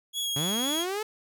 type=tone with vibrato; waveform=sawtooth; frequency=3322 Hz; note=G#7; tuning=in tune; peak=-25 dBFS; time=0.13-0.86 s; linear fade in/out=50 ms; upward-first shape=triangle; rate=4 Hz; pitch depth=24 cents each way
type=linear sweep; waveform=sawtooth; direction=up; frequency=132.9 to 440 Hz; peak=-25 dBFS; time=0.36-1.03 s; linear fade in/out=5 ms
effects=none